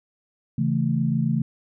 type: tone cluster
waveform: sine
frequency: 136.5 / 164.1 / 221.4 Hz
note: C#3 / E3 / A3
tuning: -26 / -8 / +11 cents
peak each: -24 dBFS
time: 0.58-1.42 s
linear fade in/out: 5 ms
effects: none